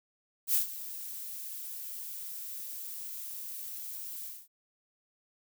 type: noise with ADSR envelope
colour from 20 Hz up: violet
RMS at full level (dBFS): -25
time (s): 0.47-4.48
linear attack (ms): 73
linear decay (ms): 120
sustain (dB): -16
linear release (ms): 230
effects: none